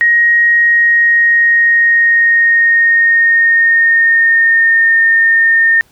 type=tone with pitch glide; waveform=sine; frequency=1882 to 1825.3 Hz; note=A#6 to A#6; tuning=+16 to -37 cents; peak=-6 dBFS; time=0.01-5.81 s; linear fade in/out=0 ms; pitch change=-53 cents; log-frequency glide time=0.46-5.01 s; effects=pink hiss -51 dBFS RMS until 5.91 s